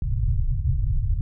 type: low-pass noise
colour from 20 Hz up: pink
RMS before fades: -22 dBFS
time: 0.02-1.21 s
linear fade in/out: 2 ms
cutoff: 140 Hz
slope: 96 dB/octave
effects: none